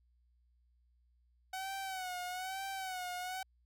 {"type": "tone with vibrato", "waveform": "sawtooth", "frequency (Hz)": 748, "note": "F#5", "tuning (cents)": 19, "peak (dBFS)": -35, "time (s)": [1.53, 3.43], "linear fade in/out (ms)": 5, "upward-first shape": "sine", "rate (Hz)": 1.1, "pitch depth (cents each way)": 71, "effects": ["added 60 Hz sine -68 dBFS peak until 3.65 s"]}